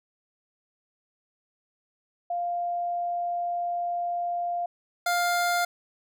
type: tone pair in turn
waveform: sine / 25% pulse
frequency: 698.5 / 701.5 Hz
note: F5 / F5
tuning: 0 / +8 cents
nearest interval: unison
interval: 8 cents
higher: second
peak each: -26 / -19 dBFS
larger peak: second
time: 2.3-4.66 / 5.06-5.65 s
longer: first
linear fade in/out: 5 ms
effects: none